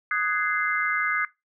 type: chord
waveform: sine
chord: Ab dominant seventh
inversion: second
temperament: just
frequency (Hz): 1245.9 / 1495.1 / 1661.2 / 2077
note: Eb6 / Gb6 / Ab6 / C7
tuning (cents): +2 / +18 / 0 / -13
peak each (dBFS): -28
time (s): 0.11-1.25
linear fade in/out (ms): 2
effects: noise-tail reverb RT60 0.2 s tail -19 dB re dry